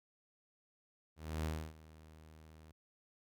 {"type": "tone with ADSR envelope", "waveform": "sawtooth", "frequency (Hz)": 78.5, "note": "D#2", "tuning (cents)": 16, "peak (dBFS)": -31, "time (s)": [1.16, 2.72], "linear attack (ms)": 280, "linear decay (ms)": 290, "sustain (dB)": -21, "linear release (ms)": 9, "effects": []}